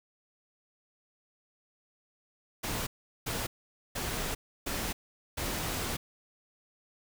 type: noise bursts at uneven times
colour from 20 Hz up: pink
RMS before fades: -34 dBFS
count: 5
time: 2.63-2.87 / 3.26-3.47 / 3.95-4.35 / 4.66-4.93 / 5.37-5.97 s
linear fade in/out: 10 ms
effects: none